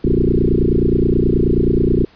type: tone with frequency modulation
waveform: sine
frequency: 197.2 Hz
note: G3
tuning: 11 cents sharp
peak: -11 dBFS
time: 0.04-2.05 s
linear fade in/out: 5 ms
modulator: 29.4 Hz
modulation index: 7.1
effects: pink hiss -49 dBFS RMS until 2.15 s + resampled to 11025 Hz